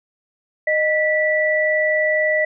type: tone pair together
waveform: sine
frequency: 618 / 1962 Hz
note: D#5 / B6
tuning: -12 / -12 cents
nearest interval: octave + minor sixth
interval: 2000 cents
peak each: -18 dBFS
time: 0.67-2.45 s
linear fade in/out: 5 ms
effects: none